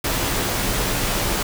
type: noise with comb filter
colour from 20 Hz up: pink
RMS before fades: -22 dBFS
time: 0.04-1.43 s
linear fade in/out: 5 ms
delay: 13 ms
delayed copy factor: -0.5
effects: none